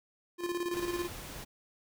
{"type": "tone with tremolo", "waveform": "square", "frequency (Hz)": 349.2, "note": "F4", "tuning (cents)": 0, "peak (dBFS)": -31, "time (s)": [0.38, 1.09], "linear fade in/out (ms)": 50, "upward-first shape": "square", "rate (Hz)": 18, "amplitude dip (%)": 55}
{"type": "noise", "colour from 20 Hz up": "pink", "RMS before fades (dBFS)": -44, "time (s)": [0.72, 1.45], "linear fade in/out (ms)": 20}
{"effects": []}